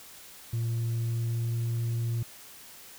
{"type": "tone with pitch glide", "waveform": "sine", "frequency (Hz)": [115.6, 116.47], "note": ["A#2", "A#2"], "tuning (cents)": [-14, -1], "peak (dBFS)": -24, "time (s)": [0.53, 2.23], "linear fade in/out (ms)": 5, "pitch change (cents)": 13, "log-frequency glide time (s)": [0.98, 1.6], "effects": ["tanh soft clip ceiling -26 dBFS", "white hiss -49 dBFS RMS until 2.98 s"]}